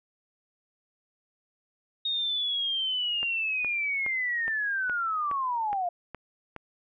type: linear sweep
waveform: sine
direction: down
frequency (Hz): 3729 to 684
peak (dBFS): -26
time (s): 2.05-5.89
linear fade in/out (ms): 5
type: click train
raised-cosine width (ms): 0.5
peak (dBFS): -23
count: 9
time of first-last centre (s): 3.23-6.563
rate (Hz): 2.4
effects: none